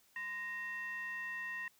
sine tone with frequency modulation, 1864.7 Hz, A#6, in tune, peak -38 dBFS, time 0.16-1.68 s, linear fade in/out 2 ms, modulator 835 Hz, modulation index 0.53, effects tanh soft clip ceiling -34 dBFS + white hiss -69 dBFS RMS until 1.79 s

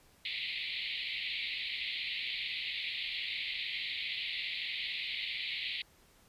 pink band-pass noise, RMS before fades -38 dBFS, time 0.25-5.82 s, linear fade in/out 2 ms, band 2000 to 4300 Hz, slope 96 dB/octave, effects pink hiss -64 dBFS RMS until 6.28 s + resampled to 32000 Hz

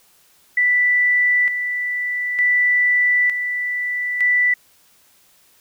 sine tone with tremolo, 1975 Hz, B6, in tune, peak -13 dBFS, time 0.57-4.54 s, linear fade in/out 5 ms, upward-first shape square, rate 0.55 Hz, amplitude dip 55%, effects white hiss -55 dBFS RMS until 5.6 s

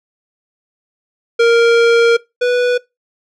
square tone pair in turn, 466.2 / 491.5 Hz, A#4 / B4, 0 / -8 cents, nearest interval minor second, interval 92 cents, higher second, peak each -8 / -12 dBFS, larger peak first, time 1.39-2.17 / 2.41-2.78 s, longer first, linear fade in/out 10 ms, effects noise-tail reverb RT60 0.2 s tail -21 dB re dry + low-pass 4000 Hz 12 dB/octave

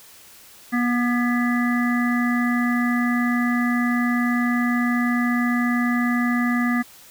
harmonic tone with a mistuned harmonic, 242.2 Hz, B3, 34 cents flat, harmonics 1 / 3 / 5 / 7 / 8, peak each -19 / -32 / -29 / -29 / -29 dBFS, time 0.72-6.83 s, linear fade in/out 20 ms, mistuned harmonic 8, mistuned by +44 cents, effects white hiss -47 dBFS RMS until 7.1 s

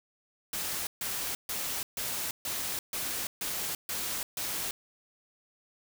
white noise bursts, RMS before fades -34 dBFS, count 9, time 0.53-4.71 s, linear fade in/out 2 ms, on 340 ms, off 140 ms, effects none

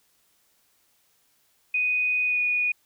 sine tone with pitch glide, 2489 to 2463 Hz, D#7 to D#7, 0 to -18 cents, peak -21 dBFS, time 1.74-2.72 s, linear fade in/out 5 ms, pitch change -18 cents, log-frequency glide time 2.25-2.4 s, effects white hiss -66 dBFS RMS until 2.85 s

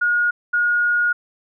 sine tone pair in turn, 1438 / 1438 Hz, F#6 / F#6, -50 / -50 cents, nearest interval unison, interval 0 cents, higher neither, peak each -15 dBFS, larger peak neither, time 0.01-0.31 / 0.53-1.13 s, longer second, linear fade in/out 10 ms, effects none

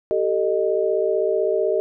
sine tone cluster, 387.7 / 443.5 / 618 Hz, G4 / A4 / D#5, -19 / +14 / -12 cents, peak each -22 dBFS, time 0.11-1.8 s, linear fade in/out 0 ms, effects none

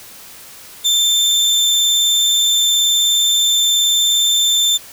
30% pulse tone with vibrato, 3560 Hz, A7, 20 cents sharp, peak -9 dBFS, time 0.84-4.78 s, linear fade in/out 20 ms, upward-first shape square, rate 19 Hz, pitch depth 9 cents each way, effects white hiss -38 dBFS RMS until 4.92 s

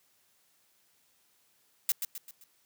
blue noise with echo, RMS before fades -26 dBFS, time 1.89-1.92 s, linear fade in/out 2 ms, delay 130 ms, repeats 4, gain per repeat -7 dB, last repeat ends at 2.44 s, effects white hiss -69 dBFS RMS until 2.65 s + high-pass 80 Hz 12 dB/octave

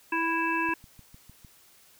harmonic tone, 329.6 Hz, E4, in tune, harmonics 1 / 3 / 5 / 7 / 8, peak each -31 / -29 / -31 / -42 / -31 dBFS, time 0.12-0.74 s, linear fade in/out 5 ms
click train, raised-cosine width 5 ms, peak -37 dBFS, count 6, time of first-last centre 0.69-1.448 s, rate 6.6 Hz
effects white hiss -58 dBFS RMS until 1.99 s

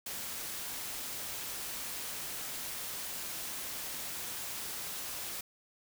white noise, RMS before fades -40 dBFS, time 0.06-5.41 s, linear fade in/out 5 ms, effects none

